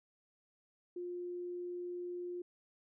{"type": "tone", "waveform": "sine", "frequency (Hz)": 354, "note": "F4", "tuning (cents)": 23, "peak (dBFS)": -39, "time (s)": [0.96, 2.42], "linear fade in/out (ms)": 5, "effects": []}